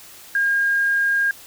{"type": "tone", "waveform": "sine", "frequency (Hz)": 1618, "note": "G#6", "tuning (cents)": -46, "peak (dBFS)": -16, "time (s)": [0.35, 1.31], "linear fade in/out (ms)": 2, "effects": ["white hiss -43 dBFS RMS until 1.46 s"]}